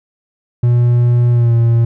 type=tone with pitch glide; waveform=triangle; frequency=120.7 to 116.52 Hz; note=B2 to A#2; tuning=-39 to 0 cents; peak=-6 dBFS; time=0.63-1.85 s; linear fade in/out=5 ms; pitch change=-61 cents; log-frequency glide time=1.31-1.54 s; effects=none